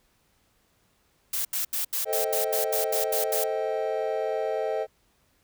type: noise bursts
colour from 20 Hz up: blue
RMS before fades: -28 dBFS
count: 11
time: 1.33-3.44 s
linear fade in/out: 5 ms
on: 120 ms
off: 79 ms
type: chord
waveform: triangle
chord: A half-diminished seventh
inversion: none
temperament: equal with one note detuned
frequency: 440 / 523.3 / 632 / 784 Hz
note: A4 / C5 / Eb5 / G5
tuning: 0 / 0 / +27 / 0 cents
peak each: -28 / -30 / -28 / -32 dBFS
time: 2.05-4.87 s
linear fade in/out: 50 ms
effects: pink hiss -67 dBFS RMS until 5.43 s